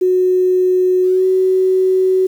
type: tone with pitch glide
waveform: sine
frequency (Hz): 367.5 to 374.6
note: F#4 to F#4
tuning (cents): -12 to +21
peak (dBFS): -10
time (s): 0.01-2.27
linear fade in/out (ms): 10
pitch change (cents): +33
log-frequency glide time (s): 1.03-1.25
effects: 7-bit